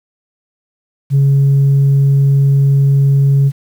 sine tone, 138.59 Hz, C#3, in tune, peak -5 dBFS, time 1.1-3.52 s, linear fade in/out 50 ms, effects tanh soft clip ceiling -5 dBFS + 7-bit

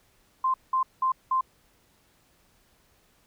sine tone bursts, 1044 Hz, C6, 4 cents flat, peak -21 dBFS, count 4, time 0.44-1.41 s, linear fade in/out 5 ms, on 100 ms, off 190 ms, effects pink hiss -64 dBFS RMS until 3.26 s

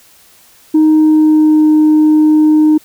sine tone with pitch glide, 311.1 to 307.3 Hz, D#4 to D#4, 0 to -21 cents, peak -3 dBFS, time 0.74-2.78 s, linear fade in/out 10 ms, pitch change -21 cents, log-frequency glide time 0.87-1.69 s, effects tanh soft clip ceiling -3 dBFS + white hiss -45 dBFS RMS until 2.84 s

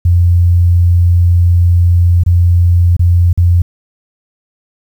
sine tone with dropouts, 87.31 Hz, F2, in tune, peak -5 dBFS, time 0.05-3.62 s, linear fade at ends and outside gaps 5 ms, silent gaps 2.236-2.262 / 2.967-2.994 / 3.33-3.375 s, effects 7-bit

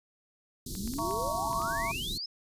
pink band-stop noise, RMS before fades -38 dBFS, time 0.66-2.18 s, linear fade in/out 5 ms, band 380 to 4000 Hz, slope 48 dB/octave
clicks, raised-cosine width 0.3 ms, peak -32 dBFS, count 7, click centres 0.752 / 0.876 / 0.937 / 0.987 / 1.11 / 1.53 / 1.619 s
sine exponential sweep, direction up, 180.3 to 5274 Hz, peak -34 dBFS, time 0.77-2.26 s, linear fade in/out 5 ms
sine chord, A# diminished, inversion second, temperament just, 671.3 / 932.3 / 1118.8 Hz, E5 / A#5 / C#6, +31 / 0 / +16 cents, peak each -37 / -35 / -34 dBFS, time 0.98-1.92 s, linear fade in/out 10 ms
effects resampled to 32000 Hz

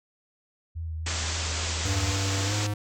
sine tone with vibrato, 80.9 Hz, E2, 32 cents flat, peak -30 dBFS, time 0.75-2.15 s, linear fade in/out 20 ms, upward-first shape triangle, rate 3.6 Hz, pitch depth 38 cents each way
white low-pass noise, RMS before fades -32 dBFS, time 1.06-2.67 s, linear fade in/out 5 ms, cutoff 7800 Hz, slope 96 dB/octave
square tone with pitch glide, 97.5 to 103.9 Hz, G2 to G#2, -9 to +1 cents, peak -27 dBFS, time 1.85-2.74 s, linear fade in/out 5 ms, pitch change +110 cents, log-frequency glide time 2.45-2.53 s
effects none

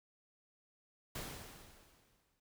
pink noise with exponential decay, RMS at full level -42 dBFS, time 1.15-2.4 s, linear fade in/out 5 ms, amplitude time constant 270 ms, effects none

